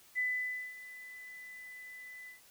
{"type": "tone with ADSR envelope", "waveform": "sine", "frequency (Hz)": 2000, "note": "B6", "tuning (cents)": 21, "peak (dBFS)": -29, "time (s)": [0.15, 2.41], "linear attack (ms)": 34, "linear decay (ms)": 550, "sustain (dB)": -17, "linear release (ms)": 130, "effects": ["white hiss -61 dBFS RMS until 2.5 s"]}